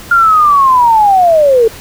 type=linear sweep; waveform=sine; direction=down; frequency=1411 to 435.9 Hz; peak=-4 dBFS; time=0.11-1.68 s; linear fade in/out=5 ms; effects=pink hiss -31 dBFS RMS until 1.8 s